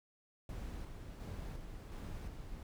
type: noise with tremolo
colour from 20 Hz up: brown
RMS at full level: -44 dBFS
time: 0.49-2.63 s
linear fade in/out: 2 ms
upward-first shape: square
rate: 1.4 Hz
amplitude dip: 35%
effects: none